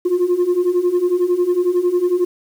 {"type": "beating tone pair", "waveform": "sine", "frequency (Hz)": [349.2, 360.2], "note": ["F4", "F#4"], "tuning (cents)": [0, -46], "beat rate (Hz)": 11, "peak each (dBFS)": [-17, -14], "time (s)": [0.05, 2.25], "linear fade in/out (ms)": 10, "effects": ["tanh soft clip ceiling -10 dBFS", "7-bit"]}